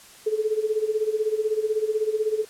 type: tone with tremolo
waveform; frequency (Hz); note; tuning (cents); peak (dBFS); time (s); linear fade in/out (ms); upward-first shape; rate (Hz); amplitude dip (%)
sine; 432; A4; -32; -18; 0.26-2.45; 10; sine; 16; 80
effects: white hiss -48 dBFS RMS until 2.49 s + low-pass 11000 Hz 12 dB/octave